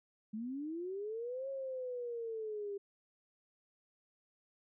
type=linear two-way sweep; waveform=sine; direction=up then down; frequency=207.7 to 547 to 396.1 Hz; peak=-38 dBFS; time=0.33-2.78 s; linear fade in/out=10 ms; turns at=1.49 s; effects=none

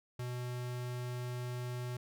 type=tone; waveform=square; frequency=123.6 Hz; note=B2; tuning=2 cents sharp; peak=-38 dBFS; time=0.19-1.97 s; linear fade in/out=5 ms; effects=none

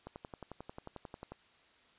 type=click train; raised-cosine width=1 ms; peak=-30 dBFS; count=15; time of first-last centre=0.07-1.32 s; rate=11.2 Hz; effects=white hiss -65 dBFS RMS until 1.98 s + resampled to 8000 Hz

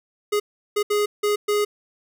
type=tone bursts at uneven times; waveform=square; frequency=415.3 Hz; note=G#4; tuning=in tune; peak=-19 dBFS; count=5; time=0.32-0.4 / 0.76-0.83 / 0.9-1.06 / 1.23-1.36 / 1.48-1.65 s; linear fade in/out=10 ms; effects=none

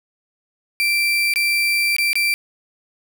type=tone with dropouts; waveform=35% pulse; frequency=2349 Hz; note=D7; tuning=in tune; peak=-14 dBFS; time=0.8-2.34 s; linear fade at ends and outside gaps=0 ms; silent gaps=1.338-1.359 / 1.965-1.984 / 2.131-2.155 s; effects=none

